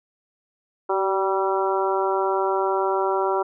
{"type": "harmonic tone with a mistuned harmonic", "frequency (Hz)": 193.5, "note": "G3", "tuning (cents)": -22, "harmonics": [2, 3, 4, 5, 6, 7], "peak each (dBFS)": [-23, -28, -27, -26, -32, -30], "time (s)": [0.89, 3.43], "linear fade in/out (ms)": 10, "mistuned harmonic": 2, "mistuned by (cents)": -21, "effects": []}